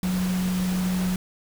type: tone in noise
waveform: sine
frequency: 183.4 Hz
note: F#3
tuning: 15 cents flat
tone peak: -22 dBFS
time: 0.03-1.16 s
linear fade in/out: 2 ms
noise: pink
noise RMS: -34 dBFS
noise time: 0.03-1.16 s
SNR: +9 dB
effects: none